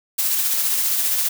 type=noise with tremolo; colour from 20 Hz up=blue; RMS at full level=-19 dBFS; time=0.18-1.29 s; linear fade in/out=10 ms; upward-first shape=sine; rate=15 Hz; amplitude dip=30%; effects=none